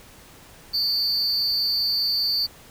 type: tone with amplitude modulation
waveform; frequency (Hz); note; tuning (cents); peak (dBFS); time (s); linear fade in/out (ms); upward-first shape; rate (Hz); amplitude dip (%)
triangle; 4550; C#8; +44; -15; 0.73-2.47; 20; sine; 225; 100
effects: pink hiss -48 dBFS RMS until 2.7 s